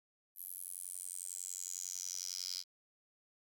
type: tone with high-pass filter sweep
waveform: 10% pulse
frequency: 91 Hz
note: F#2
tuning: 28 cents flat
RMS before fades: -44 dBFS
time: 0.35-2.64 s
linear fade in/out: 50 ms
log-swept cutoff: 12000 to 4800 Hz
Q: 6.4
effects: none